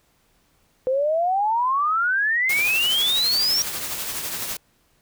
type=exponential sweep; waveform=sine; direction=up; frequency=505 to 5690 Hz; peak=-18 dBFS; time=0.87-3.62 s; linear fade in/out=0 ms
type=noise with tremolo; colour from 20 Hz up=white; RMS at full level=-27 dBFS; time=2.49-4.57 s; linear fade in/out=5 ms; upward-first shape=triangle; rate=12 Hz; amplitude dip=45%
effects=pink hiss -63 dBFS RMS until 5.01 s